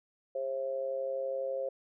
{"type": "tone with amplitude modulation", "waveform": "sine", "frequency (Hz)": 535, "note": "C5", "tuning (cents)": 38, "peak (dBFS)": -28, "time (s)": [0.35, 1.69], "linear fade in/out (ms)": 5, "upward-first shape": "sine", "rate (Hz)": 132, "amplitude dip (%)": 75, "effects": []}